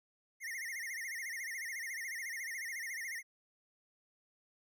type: tone with vibrato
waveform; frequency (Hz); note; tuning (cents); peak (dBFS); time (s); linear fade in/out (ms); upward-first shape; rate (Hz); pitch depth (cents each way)
square; 1975.5; B6; 0; -40; 0.4-3.23; 50; sine; 14; 160
effects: none